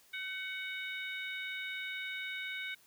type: harmonic tone with a mistuned harmonic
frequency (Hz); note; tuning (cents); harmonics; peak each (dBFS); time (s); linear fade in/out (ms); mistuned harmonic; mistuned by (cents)
743; F#5; +7; 2 / 3 / 4 / 5; -43 / -40 / -49 / -45; 0.13-2.75; 10; 2; +37
effects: white hiss -64 dBFS RMS until 2.86 s